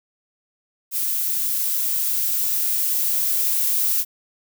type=noise with level ramp; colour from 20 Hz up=violet; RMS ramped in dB=-23 to -20 dBFS; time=0.91-4.05 s; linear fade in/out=50 ms; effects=none